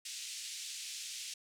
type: band-pass noise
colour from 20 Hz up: white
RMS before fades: -44 dBFS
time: 0.05-1.34 s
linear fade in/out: 5 ms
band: 2500 to 8100 Hz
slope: 24 dB/octave
effects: none